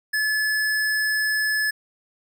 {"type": "tone", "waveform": "square", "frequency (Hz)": 1720, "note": "A6", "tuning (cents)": -40, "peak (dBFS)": -21, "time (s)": [0.13, 1.71], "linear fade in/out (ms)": 10, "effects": []}